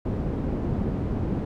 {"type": "low-pass noise", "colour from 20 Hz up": "white", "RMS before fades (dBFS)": -27, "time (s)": [0.05, 1.45], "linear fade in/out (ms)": 5, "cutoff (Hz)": 240, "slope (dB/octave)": 12, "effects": []}